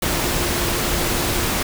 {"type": "tone in noise", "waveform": "sine", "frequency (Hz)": 350, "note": "F4", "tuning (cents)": 4, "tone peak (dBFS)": -29, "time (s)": [0.09, 1.45], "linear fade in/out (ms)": 5, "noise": "pink", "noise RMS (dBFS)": -21, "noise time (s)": [0.02, 1.63], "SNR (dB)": -11, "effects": []}